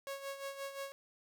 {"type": "tone with tremolo", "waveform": "sawtooth", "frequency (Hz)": 551, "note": "C#5", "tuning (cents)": -11, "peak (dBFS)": -35, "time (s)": [0.07, 0.92], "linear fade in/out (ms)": 0, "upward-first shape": "sine", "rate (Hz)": 5.7, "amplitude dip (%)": 65, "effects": []}